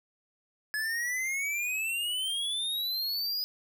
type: exponential sweep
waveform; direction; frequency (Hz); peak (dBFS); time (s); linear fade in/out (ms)
square; up; 1700 to 4988; -30; 0.74-3.44; 0
effects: none